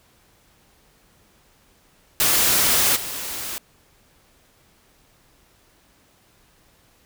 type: noise with level steps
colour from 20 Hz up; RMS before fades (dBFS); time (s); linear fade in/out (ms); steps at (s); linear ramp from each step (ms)
white; -18 / -30; 2.2-3.58; 0; 2.95; 20
effects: pink hiss -58 dBFS RMS until 7.05 s